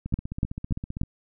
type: two click trains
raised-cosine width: 5 ms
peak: -11 / -20 dBFS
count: 4 / 16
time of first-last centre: 0.14-1.015 / 0.06-1.034 s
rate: 3.43 / 15.4 Hz
effects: none